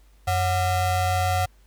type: ring-modulated tone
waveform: square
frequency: 321.3 Hz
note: E4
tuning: 44 cents flat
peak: -18 dBFS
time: 0.27-1.46 s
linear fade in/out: 10 ms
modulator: 412 Hz
effects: added 50 Hz sine -52 dBFS peak until 1.66 s + pink hiss -63 dBFS RMS until 1.66 s

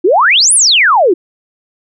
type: exponential two-way sweep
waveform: sine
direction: up then down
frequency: 321.6 to 10760 to 321.6 Hz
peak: -5 dBFS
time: 0.04-1.14 s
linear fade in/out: 10 ms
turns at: 0.54 s
effects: none

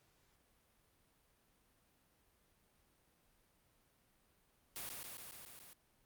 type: noise with echo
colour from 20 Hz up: white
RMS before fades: -45 dBFS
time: 4.76-4.89 s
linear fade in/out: 0 ms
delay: 140 ms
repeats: 6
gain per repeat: -2 dB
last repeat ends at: 5.73 s
effects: pink hiss -74 dBFS RMS until 6.05 s + Opus 48 kbps

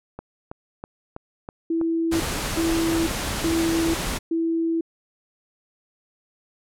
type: click train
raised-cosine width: 1 ms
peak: -20 dBFS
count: 12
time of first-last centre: 0.19-3.761 s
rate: 3.08 Hz
type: tone bursts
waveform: sine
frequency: 329.6 Hz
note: E4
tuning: in tune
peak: -20 dBFS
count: 4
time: 1.7-4.81 s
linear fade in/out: 5 ms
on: 500 ms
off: 370 ms
type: noise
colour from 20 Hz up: pink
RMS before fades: -27 dBFS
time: 2.11-4.19 s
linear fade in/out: 20 ms
effects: low-pass 12000 Hz 12 dB/octave

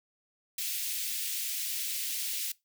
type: high-pass noise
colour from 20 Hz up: white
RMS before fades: -34 dBFS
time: 0.58-2.52 s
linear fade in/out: 5 ms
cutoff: 2300 Hz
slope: 24 dB/octave
effects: noise-tail reverb RT60 0.2 s tail -21 dB re dry

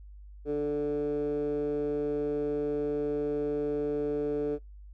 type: tone with band-pass filter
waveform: 15% pulse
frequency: 146.83 Hz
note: D3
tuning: in tune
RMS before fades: -30 dBFS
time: 0.45-4.59 s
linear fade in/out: 50 ms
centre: 390 Hz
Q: 8.5
effects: noise-tail reverb RT60 0.2 s tail -26 dB re dry + added 50 Hz sine -45 dBFS peak until 4.93 s

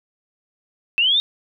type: linear sweep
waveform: sine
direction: up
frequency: 2622 to 3729 Hz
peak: -14 dBFS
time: 0.98-1.2 s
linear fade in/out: 0 ms
effects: none

